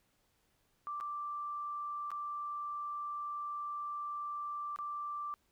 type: tone with dropouts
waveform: sine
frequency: 1174.7 Hz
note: D6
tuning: in tune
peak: -37 dBFS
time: 0.87-5.34 s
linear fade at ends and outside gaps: 0 ms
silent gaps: 1.002-1.009 / 2.105-2.116 / 4.761-4.788 s
effects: pink hiss -75 dBFS RMS until 5.51 s